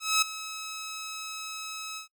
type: tone with ADSR envelope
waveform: 10% pulse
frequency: 1288 Hz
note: E6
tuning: 41 cents flat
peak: -12 dBFS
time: 0-2.08 s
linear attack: 220 ms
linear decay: 7 ms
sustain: -16 dB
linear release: 110 ms
effects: noise-tail reverb RT60 0.1 s tail -23 dB re dry